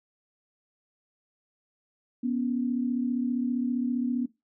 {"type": "tone pair together", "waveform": "sine", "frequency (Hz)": [243.9, 279], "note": ["B3", "C#4"], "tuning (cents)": [-21, 11], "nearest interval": "major second", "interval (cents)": 232, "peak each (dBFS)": [-26, -31], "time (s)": [2.23, 4.26], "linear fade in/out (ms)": 10, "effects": ["noise-tail reverb RT60 0.2 s tail -17 dB re dry"]}